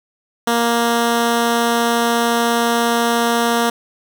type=tone; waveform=10% pulse; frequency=234.2 Hz; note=A#3; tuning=8 cents sharp; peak=-6 dBFS; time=0.47-3.7 s; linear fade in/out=5 ms; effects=none

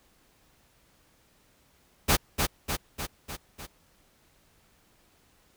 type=noise with echo; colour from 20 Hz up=pink; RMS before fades=-21 dBFS; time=2.08-2.17 s; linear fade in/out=20 ms; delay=300 ms; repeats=5; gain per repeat=-4 dB; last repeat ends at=3.67 s; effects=pink hiss -64 dBFS RMS until 5.56 s

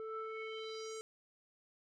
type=tone with low-pass filter sweep; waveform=square; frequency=440.7 Hz; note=A4; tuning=3 cents sharp; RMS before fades=-44 dBFS; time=0-1.01 s; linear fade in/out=0 ms; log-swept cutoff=930 to 8000 Hz; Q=3.8; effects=none

